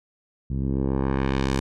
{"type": "tone with low-pass filter sweep", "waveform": "10% pulse", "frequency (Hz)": 67, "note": "C2", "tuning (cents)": 42, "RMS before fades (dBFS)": -24, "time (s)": [0.5, 1.6], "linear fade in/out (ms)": 5, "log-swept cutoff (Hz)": [140, 9100], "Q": 0.89, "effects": []}